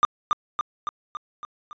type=tone with echo; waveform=triangle; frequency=1202 Hz; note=D6; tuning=40 cents sharp; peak=-11 dBFS; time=0.03-0.05 s; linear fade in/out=0 ms; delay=280 ms; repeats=6; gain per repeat=-4 dB; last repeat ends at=1.73 s; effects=resampled to 16000 Hz

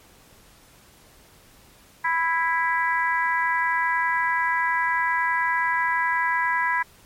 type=harmonic tone; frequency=329.6 Hz; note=E4; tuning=in tune; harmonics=3 / 4 / 5 / 6 / 7; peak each=-23 / -36 / -25 / -26 / -38 dBFS; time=2.04-6.83 s; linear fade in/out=10 ms; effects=pink hiss -53 dBFS RMS until 7.05 s + MP3 64 kbps

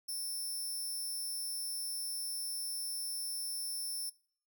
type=tone; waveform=15% pulse; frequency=5360 Hz; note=E8; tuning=28 cents sharp; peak=-31 dBFS; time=0.08-4.1 s; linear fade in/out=10 ms; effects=noise-tail reverb RT60 0.5 s tail -21 dB re dry

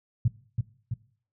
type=tone with echo; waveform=sine; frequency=116.9 Hz; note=A#2; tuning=5 cents sharp; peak=-18 dBFS; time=0.25-0.28 s; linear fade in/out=5 ms; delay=330 ms; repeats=2; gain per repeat=-4 dB; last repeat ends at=0.94 s; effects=noise-tail reverb RT60 0.5 s tail -20 dB re dry

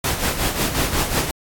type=noise with tremolo; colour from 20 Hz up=pink; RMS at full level=-19 dBFS; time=0.04-1.31 s; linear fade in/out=2 ms; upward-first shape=sine; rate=5.5 Hz; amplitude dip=60%; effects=AAC 64 kbps

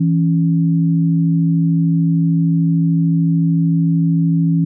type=tone pair together; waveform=sine; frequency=164.81 / 278.2 Hz; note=E3 / C#4; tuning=0 / +6 cents; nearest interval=major sixth; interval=906 cents; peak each=-12 / -19 dBFS; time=0-4.65 s; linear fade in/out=10 ms; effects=none

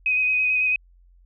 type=tone with vibrato; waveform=sine; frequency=2512 Hz; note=D#7; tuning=16 cents sharp; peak=-18 dBFS; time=0.06-0.76 s; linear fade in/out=2 ms; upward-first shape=square; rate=9.1 Hz; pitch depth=14 cents each way; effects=added 44 Hz sine -51 dBFS peak until 1.25 s

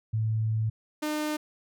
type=tone pair in turn; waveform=sine / sawtooth; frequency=110.2 / 303.2 Hz; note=A2 / D#4; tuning=+3 / -45 cents; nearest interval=octave + tritone; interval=1752 cents; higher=second; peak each=-24 dBFS; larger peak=neither; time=0.13-0.7 / 1.02-1.37 s; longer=first; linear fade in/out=10 ms; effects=none

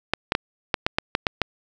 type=clicks; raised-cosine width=0.3 ms; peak=-3 dBFS; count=9; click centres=0.136 / 0.321 / 0.351 / 0.742 / 0.865 / 0.985 / 1.151 / 1.268 / 1.417 s; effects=none

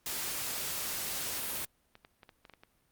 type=noise; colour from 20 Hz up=white; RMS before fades=-36 dBFS; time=0.06-1.65 s; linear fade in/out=2 ms
type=clicks; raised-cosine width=0.3 ms; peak=-35 dBFS; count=10; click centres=1.384 / 1.427 / 1.954 / 2.049 / 2.232 / 2.292 / 2.452 / 2.497 / 2.537 / 2.635 s
effects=pink hiss -72 dBFS RMS until 2.91 s + Opus 48 kbps

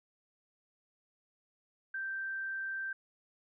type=tone; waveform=sine; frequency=1566 Hz; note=G6; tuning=2 cents flat; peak=-35 dBFS; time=1.94-2.93 s; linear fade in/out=5 ms; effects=none

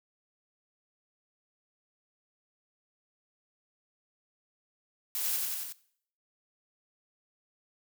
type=noise with echo; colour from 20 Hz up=blue; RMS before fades=-33 dBFS; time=5.15-5.36 s; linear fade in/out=0 ms; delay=91 ms; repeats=4; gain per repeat=-2 dB; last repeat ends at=5.724 s; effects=noise-tail reverb RT60 0.6 s tail -19 dB re dry

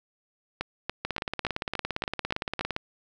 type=two click trains; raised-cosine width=0.3 ms; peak=-13 / -13 dBFS; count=8 / 31; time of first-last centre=0.61-2.61 / 1.05-2.764 s; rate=3.5 / 17.5 Hz; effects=none

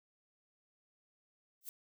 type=noise with exponential growth; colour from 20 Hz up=violet; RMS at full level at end=-39 dBFS; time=1.61-1.69 s; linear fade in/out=1 ms; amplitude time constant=16 ms; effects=none

